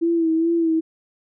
sine tone with vibrato, 329.6 Hz, E4, in tune, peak -16 dBFS, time 0.01-0.81 s, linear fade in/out 20 ms, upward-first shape sine, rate 2.4 Hz, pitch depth 45 cents each way, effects none

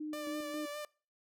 sine tone with tremolo, 304.7 Hz, D#4, 36 cents flat, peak -37 dBFS, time 0-0.66 s, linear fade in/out 10 ms, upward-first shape square, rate 3.7 Hz, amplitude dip 50%
sawtooth tone with vibrato, 590 Hz, D5, 8 cents sharp, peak -36 dBFS, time 0.13-0.85 s, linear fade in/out 2 ms, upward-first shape sine, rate 4.9 Hz, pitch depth 27 cents each way
effects noise-tail reverb RT60 0.4 s tail -24 dB re dry

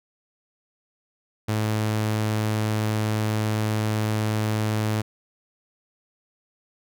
sawtooth tone, 107.9 Hz, A2, 33 cents flat, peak -18 dBFS, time 1.48-5.02 s, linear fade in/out 10 ms, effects none

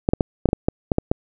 clicks, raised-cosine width 2 ms, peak -3 dBFS, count 10, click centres 0.089 / 0.135 / 0.208 / 0.457 / 0.489 / 0.531 / 0.685 / 0.918 / 0.984 / 1.115 s, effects none

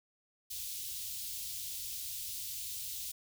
white band-stop noise, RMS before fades -41 dBFS, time 0.5-3.12 s, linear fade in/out 10 ms, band 110 to 3100 Hz, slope 24 dB/octave, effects none

